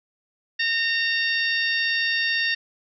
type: harmonic tone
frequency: 918 Hz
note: A#5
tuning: 27 cents flat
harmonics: 2 / 3 / 4 / 5 / 6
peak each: -23 / -27 / -29 / -31 / -33 dBFS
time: 0.59-2.55 s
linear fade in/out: 10 ms
effects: none